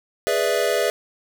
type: chord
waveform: square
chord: E dominant seventh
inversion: first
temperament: equal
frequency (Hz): 415.3 / 493.9 / 587.3 / 659.3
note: G#4 / B4 / D5 / E5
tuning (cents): 0 / 0 / 0 / 0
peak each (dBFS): -25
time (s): 0.27-0.9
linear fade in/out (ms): 0
effects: none